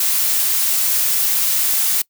blue noise, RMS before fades -17 dBFS, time 0-2.02 s, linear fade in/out 5 ms, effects noise-tail reverb RT60 0.1 s tail -24 dB re dry

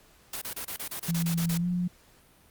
white noise bursts, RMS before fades -35 dBFS, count 11, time 0.33-1.576 s, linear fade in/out 5 ms, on 86 ms, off 30 ms
sine tone with pitch glide, 167.9 to 177.78 Hz, E3 to F3, +32 to +31 cents, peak -25 dBFS, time 1.08-1.88 s, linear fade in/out 10 ms, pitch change +99 cents, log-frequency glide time 1.57-1.67 s
effects pink hiss -59 dBFS RMS until 2.5 s + Opus 48 kbps

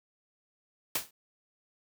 white noise with exponential decay, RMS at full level -26 dBFS, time 0.95-1.11 s, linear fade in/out 5 ms, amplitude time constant 34 ms, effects none

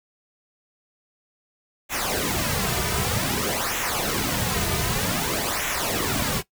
pink noise with flanger, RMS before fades -25 dBFS, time 1.89-6.43 s, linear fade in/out 50 ms, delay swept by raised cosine 0.21 to 3.71 ms, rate 0.53 Hz, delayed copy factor -0.7, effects noise-tail reverb RT60 0.1 s tail -18 dB re dry

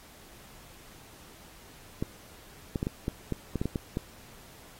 clicks, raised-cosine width 3 ms, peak -16 dBFS, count 11, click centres 2.025 / 2.758 / 2.829 / 2.869 / 3.081 / 3.323 / 3.557 / 3.615 / 3.656 / 3.758 / 3.971 s, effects pink hiss -53 dBFS RMS until 4.79 s + AAC 48 kbps

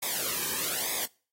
white noise with flanger, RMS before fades -31 dBFS, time 0.02-1.06 s, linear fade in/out 10 ms, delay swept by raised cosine 0.68 to 1.47 ms, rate 1.1 Hz, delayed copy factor -0.85, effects noise-tail reverb RT60 0.4 s tail -25 dB re dry + AAC 48 kbps

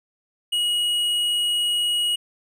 triangle tone with hard clipping, 2901 Hz, F#7, 35 cents flat, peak -21 dBFS, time 0.52-2.16 s, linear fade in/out 10 ms, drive 10 dB, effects none

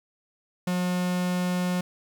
45% pulse tone, 180 Hz, F#3, 47 cents flat, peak -24 dBFS, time 0.67-1.81 s, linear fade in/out 5 ms, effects 10-bit

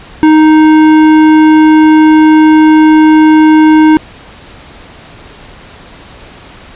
sine tone with tanh clipping, 311.1 Hz, D#4, in tune, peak -3 dBFS, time 0.23-3.97 s, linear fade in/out 0 ms, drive 15 dB, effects pink hiss -33 dBFS RMS until 6.75 s + resampled to 8000 Hz

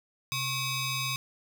15% pulse ring-modulated tone, 1219 Hz, D#6, 36 cents flat, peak -20 dBFS, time 0.32-1.16 s, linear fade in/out 0 ms, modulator 1350 Hz, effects none

